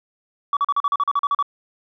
sine tone bursts, 1140 Hz, C#6, 48 cents sharp, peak -14 dBFS, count 12, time 0.53-1.426 s, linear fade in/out 2 ms, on 38 ms, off 40 ms, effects tanh soft clip ceiling -14 dBFS

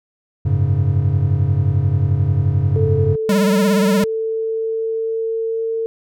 triangle chord, F# suspended second, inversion none, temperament equal, 92.5 / 103.83 / 138.59 Hz, F#2 / G#2 / C#3, 0 / 0 / 0 cents, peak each -16 dBFS, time 0.45-3.16 s, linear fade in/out 10 ms
sine tone with pitch glide, 440.9 to 451.5 Hz, A4 to A4, +4 to +45 cents, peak -18 dBFS, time 2.76-5.86 s, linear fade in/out 0 ms, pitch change +41 cents, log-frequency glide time 3.24-5.7 s
square tone with vibrato, 196 Hz, G3, in tune, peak -14 dBFS, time 3.29-4.04 s, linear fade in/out 2 ms, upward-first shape triangle, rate 17 Hz, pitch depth 110 cents each way
effects none

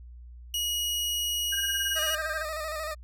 sawtooth tone, 2900 Hz, F#7, 35 cents flat, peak -24 dBFS, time 0.54-2.15 s, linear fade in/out 2 ms
sine tone with tremolo, 1591 Hz, G6, 25 cents sharp, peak -28 dBFS, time 1.52-2.43 s, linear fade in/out 10 ms, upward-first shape sine, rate 18 Hz, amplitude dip 90%
20% pulse tone with vibrato, 622.3 Hz, D#5, in tune, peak -27 dBFS, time 1.95-2.95 s, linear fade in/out 20 ms, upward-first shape square, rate 13 Hz, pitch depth 44 cents each way
effects added 60 Hz sine -43 dBFS peak until 3.03 s

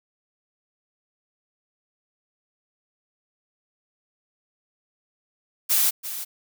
blue noise with echo, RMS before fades -20 dBFS, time 5.69-5.91 s, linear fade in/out 20 ms, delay 340 ms, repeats 1, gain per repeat -12 dB, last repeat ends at 6.25 s, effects none

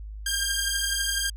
10% pulse beating tone pair, 1598 / 1610 Hz, G6 / G6, +33 / +46 cents, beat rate 12 Hz, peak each -19 dBFS, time 0.26-1.3 s, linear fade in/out 5 ms, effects added 52 Hz sine -35 dBFS peak until 1.36 s

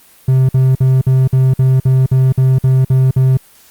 triangle tone bursts, 130.81 Hz, C3, in tune, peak -5 dBFS, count 12, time 0.28-3.372 s, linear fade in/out 5 ms, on 210 ms, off 52 ms, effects white hiss -45 dBFS RMS until 3.7 s + Opus 32 kbps

